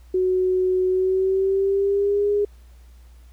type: tone with pitch glide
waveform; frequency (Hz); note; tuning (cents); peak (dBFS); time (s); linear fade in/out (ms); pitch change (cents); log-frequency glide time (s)
sine; 370 to 410.5; F#4 to G#4; 0 to -20; -17; 0.14-2.45; 5; +180; 0.88-2.31
effects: added 60 Hz sine -44 dBFS peak until 3.32 s + pink hiss -60 dBFS RMS until 3.32 s